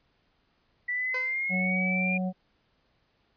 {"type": "exponential sweep", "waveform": "sine", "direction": "up", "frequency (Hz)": [1960, 2413], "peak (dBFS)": -27, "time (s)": [0.88, 2.18], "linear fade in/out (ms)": 10}
{"type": "tone with exponential decay", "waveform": "15% pulse", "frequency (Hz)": 508, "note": "B4", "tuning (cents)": 49, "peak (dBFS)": -25, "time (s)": [1.14, 1.44], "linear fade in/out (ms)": 5, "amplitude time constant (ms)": 64}
{"type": "harmonic tone", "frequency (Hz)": 185, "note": "F#3", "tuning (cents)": 0, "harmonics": [1, 3, 4], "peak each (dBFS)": [-27, -37, -39], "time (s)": [1.49, 2.33], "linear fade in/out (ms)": 50}
{"effects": ["pink hiss -70 dBFS RMS until 3.36 s", "resampled to 11025 Hz"]}